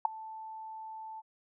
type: tone with ADSR envelope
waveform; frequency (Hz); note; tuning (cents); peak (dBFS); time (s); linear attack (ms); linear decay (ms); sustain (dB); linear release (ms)
sine; 880; A5; 0; -18; 0.05-1.22; 3; 7; -23; 30
effects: none

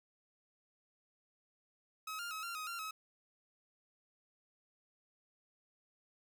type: tone with pitch steps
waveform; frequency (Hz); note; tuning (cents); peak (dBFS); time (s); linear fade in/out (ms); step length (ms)
sawtooth; 1277 / 1401 / 1281 / 1381 / 1258 / 1380 / 1281; D#6 / F6 / E6 / F6 / D#6 / F6 / E6; +45 / +5 / -50 / -20 / +19 / -21 / -50; -37; 2.07-2.91; 5; 120
effects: none

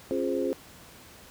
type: chord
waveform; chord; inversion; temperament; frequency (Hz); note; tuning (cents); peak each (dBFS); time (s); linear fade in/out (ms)
sine; Db major seventh; none; equal with one note detuned; 271 / 349.2 / 415.3 / 523.3; Db4 / F4 / Ab4 / C5; -39 / 0 / 0 / 0; -31; 0.11-0.53; 0
effects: pink hiss -50 dBFS RMS until 1.3 s + high-pass 60 Hz 12 dB/octave

